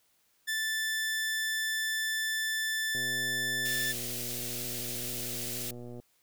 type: tone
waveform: sawtooth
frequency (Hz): 1760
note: A6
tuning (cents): 0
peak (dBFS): -26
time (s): 0.47-3.93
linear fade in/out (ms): 20
type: click train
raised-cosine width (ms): 2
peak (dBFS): -32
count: 370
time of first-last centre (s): 2.95-6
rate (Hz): 121
type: high-pass noise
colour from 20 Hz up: white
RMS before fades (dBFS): -37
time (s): 3.65-5.71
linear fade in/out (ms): 5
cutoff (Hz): 2200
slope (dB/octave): 12
effects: white hiss -70 dBFS RMS until 6.22 s